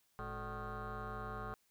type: tone with frequency modulation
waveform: sine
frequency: 596 Hz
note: D5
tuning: 25 cents sharp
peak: -39 dBFS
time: 0.19-1.54 s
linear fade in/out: 0 ms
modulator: 161 Hz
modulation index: 5
effects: tanh soft clip ceiling -38 dBFS + white hiss -75 dBFS RMS until 1.7 s